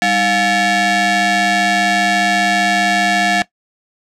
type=ring-modulated tone; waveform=sawtooth; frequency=511 Hz; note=C5; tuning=41 cents flat; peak=-5 dBFS; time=0.02-3.42 s; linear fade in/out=0 ms; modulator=1220 Hz; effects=noise-tail reverb RT60 0.1 s tail -18 dB re dry + low-pass 7000 Hz 12 dB/octave